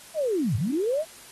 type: linear two-way sweep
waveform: sine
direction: down then up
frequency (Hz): 665 to 91.6 to 665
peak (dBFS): -22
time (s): 0.14-1.05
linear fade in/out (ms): 50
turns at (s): 0.56
effects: white hiss -47 dBFS RMS until 1.31 s + AAC 32 kbps